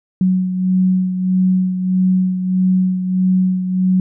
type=beating tone pair; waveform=sine; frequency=185 / 186.6 Hz; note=F#3 / F#3; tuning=0 / +15 cents; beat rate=1.6 Hz; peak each=-13 / -21 dBFS; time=0.21-4 s; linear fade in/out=2 ms; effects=none